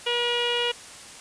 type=tone with low-pass filter; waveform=sawtooth; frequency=480 Hz; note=B4; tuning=49 cents flat; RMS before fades=-25 dBFS; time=0.06-0.72 s; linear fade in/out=10 ms; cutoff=3000 Hz; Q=8.7; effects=white hiss -43 dBFS RMS until 1.2 s + resampled to 22050 Hz